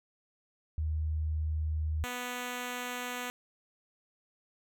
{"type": "tone pair in turn", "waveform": ["sine", "5% pulse"], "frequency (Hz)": [77.78, 246.9], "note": ["D#2", "B3"], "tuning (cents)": [0, 0], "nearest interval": "octave + minor sixth", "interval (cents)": 2000, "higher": "second", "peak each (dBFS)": [-29, -24], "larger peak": "second", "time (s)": [[0.78, 2.04], [2.04, 3.3]], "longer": "neither", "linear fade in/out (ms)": 0, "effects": []}